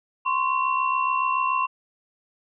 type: tone cluster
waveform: sine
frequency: 1036 / 1103 / 2726 Hz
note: C6 / C#6 / F7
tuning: -17 / -9 / -43 cents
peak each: -22 / -27 / -29 dBFS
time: 0.25-1.67 s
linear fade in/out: 20 ms
effects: none